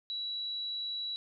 sine tone, 3917 Hz, B7, 15 cents flat, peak -34 dBFS, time 0.1-1.16 s, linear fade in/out 0 ms, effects none

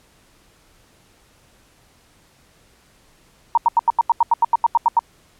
sine tone bursts, 932.3 Hz, A#5, in tune, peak -10 dBFS, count 14, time 3.55-4.992 s, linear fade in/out 2 ms, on 25 ms, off 84 ms, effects pink hiss -55 dBFS RMS until 5.39 s + low-pass 12000 Hz 12 dB/octave

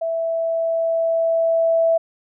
sine tone with level ramp, 659.3 Hz, E5, in tune, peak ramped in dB -20 to -13 dBFS, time 0.01-1.98 s, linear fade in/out 10 ms, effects none

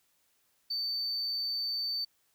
sine tone, 4559 Hz, C#8, 48 cents sharp, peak -29 dBFS, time 0.7-2.05 s, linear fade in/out 10 ms, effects tanh soft clip ceiling -28 dBFS + white hiss -72 dBFS RMS until 2.34 s

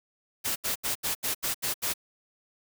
white noise bursts, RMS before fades -29 dBFS, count 8, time 0.44-1.939 s, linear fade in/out 20 ms, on 120 ms, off 77 ms, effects none

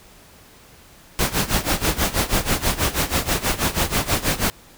pink noise with tremolo, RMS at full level -18 dBFS, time 1.19-4.5 s, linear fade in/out 0 ms, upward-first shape sine, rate 6.2 Hz, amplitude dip 85%, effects pink hiss -48 dBFS RMS until 4.77 s

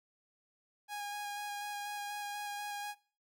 sawtooth tone with vibrato, 822 Hz, G#5, 18 cents flat, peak -35 dBFS, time 0.88-2.95 s, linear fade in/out 50 ms, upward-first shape square, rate 4.1 Hz, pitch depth 10 cents each way, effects noise-tail reverb RT60 0.4 s tail -21 dB re dry

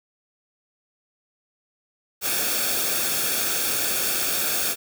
white noise with comb filter, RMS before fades -24 dBFS, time 2.21-4.76 s, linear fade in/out 50 ms, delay 1 ms, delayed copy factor -0.6, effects none

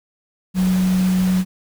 sine tone in noise, 185 Hz, F#3, in tune, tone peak -14 dBFS, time 0.54-1.45 s, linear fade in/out 50 ms, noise pink, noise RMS -31 dBFS, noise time 0.54-1.45 s, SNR +14 dB, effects none

